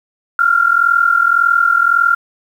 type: tone pair together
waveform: sine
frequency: 1369.2 / 1411 Hz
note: F6 / F6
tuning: -35 / +17 cents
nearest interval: minor second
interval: 52 cents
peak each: -12 dBFS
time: 0.39-2.15 s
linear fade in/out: 2 ms
effects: 7-bit